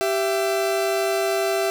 40% pulse tone pair together, 390 / 667.7 Hz, G4 / E5, -9 / +22 cents, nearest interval major sixth, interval 931 cents, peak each -22 dBFS, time 0.01-1.7 s, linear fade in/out 0 ms, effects none

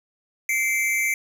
square tone pair together, 2093 / 2309 Hz, C7 / D7, 0 / -30 cents, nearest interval major second, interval 170 cents, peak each -24 dBFS, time 0.49-1.14 s, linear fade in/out 2 ms, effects none

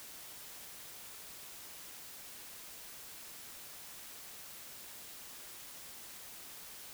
silence, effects white hiss -50 dBFS RMS until 6.93 s

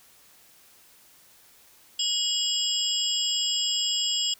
sine tone cluster, 2894 / 3308 / 4979 / 5180 / 7440 Hz, F#7 / G#7 / D#8 / E8 / A#8, -39 / -8 / 0 / -31 / -4 cents, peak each -29 / -28 / -32 / -35 / -30 dBFS, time 1.99-4.34 s, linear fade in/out 5 ms, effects white hiss -56 dBFS RMS until 4.39 s

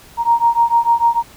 sine beating tone pair, 931 / 937.7 Hz, A#5 / A#5, -2 / +10 cents, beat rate 6.7 Hz, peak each -14 dBFS, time 0.17-1.23 s, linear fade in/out 50 ms, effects pink hiss -43 dBFS RMS until 1.36 s

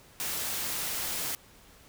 white noise, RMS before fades -33 dBFS, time 0.2-1.35 s, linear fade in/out 0 ms, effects pink hiss -56 dBFS RMS until 1.88 s

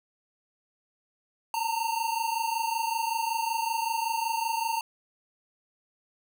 square tone pair together, 900 / 925.3 Hz, A5 / A#5, +39 / -13 cents, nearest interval unison, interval 48 cents, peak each -30 / -31 dBFS, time 1.54-4.81 s, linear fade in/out 2 ms, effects none

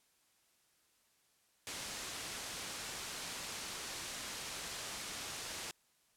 white low-pass noise, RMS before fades -44 dBFS, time 1.67-5.71 s, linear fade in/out 0 ms, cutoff 7900 Hz, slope 12 dB/octave, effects white hiss -73 dBFS RMS until 6.16 s + low-pass 12000 Hz 12 dB/octave

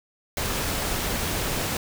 pink noise, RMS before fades -27 dBFS, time 0.37-1.77 s, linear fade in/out 2 ms, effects none

